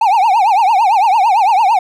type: tone with vibrato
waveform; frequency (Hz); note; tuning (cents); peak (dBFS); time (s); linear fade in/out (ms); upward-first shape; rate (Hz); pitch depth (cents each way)
triangle; 830.6; G#5; 0; -6; 0.01-1.79; 5; triangle; 8.9; 250
effects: none